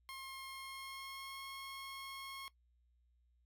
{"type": "tone with pitch glide", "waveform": "15% pulse", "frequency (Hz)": [1070, 1084.9], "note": ["C6", "C#6"], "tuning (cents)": [38, -38], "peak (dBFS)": -40, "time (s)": [0.09, 2.48], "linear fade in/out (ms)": 0, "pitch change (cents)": 24, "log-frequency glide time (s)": [0.48, 1.43], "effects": ["noise-tail reverb RT60 0.1 s tail -17 dB re dry", "added 60 Hz sine -70 dBFS peak until 3.45 s"]}